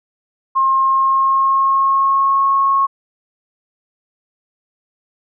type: tone with pitch glide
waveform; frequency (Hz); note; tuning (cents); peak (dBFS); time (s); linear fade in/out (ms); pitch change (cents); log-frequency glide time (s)
sine; 1068 to 1093.6; C6 to C#6; +35 to -24; -11; 0.55-2.87; 20; +41; 0.8-2.43
effects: none